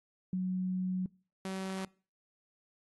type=tone pair in turn; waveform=sine / sawtooth; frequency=184.7 / 190.33 Hz; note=F#3 / F#3; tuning=-3 / +49 cents; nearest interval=minor second; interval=52 cents; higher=second; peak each=-30 / -32 dBFS; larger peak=first; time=0.33-1.06 / 1.45-1.85 s; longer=first; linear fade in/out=2 ms; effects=noise-tail reverb RT60 0.4 s tail -24 dB re dry + AAC 32 kbps